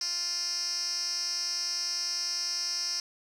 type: tone with band-pass filter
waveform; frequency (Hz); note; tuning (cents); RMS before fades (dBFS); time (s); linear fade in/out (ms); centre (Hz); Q
10% pulse; 350; F4; +4; -32; 0.01-3; 2; 5400; 8.9
effects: 10-bit